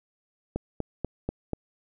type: click train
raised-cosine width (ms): 2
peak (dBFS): -15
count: 5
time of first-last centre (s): 0.56-1.533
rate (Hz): 4.11
effects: none